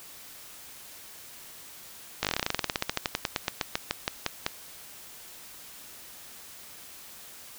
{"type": "slowing click train", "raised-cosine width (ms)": 0.2, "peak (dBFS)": -8, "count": 30, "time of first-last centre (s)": [2.23, 4.464], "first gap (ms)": 18, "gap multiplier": 1.09, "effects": ["white hiss -47 dBFS RMS until 7.58 s"]}